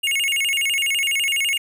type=tone with vibrato; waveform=square; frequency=2489 Hz; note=D#7; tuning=in tune; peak=-19 dBFS; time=0.03-1.58 s; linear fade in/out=10 ms; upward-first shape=square; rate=12 Hz; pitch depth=220 cents each way; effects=none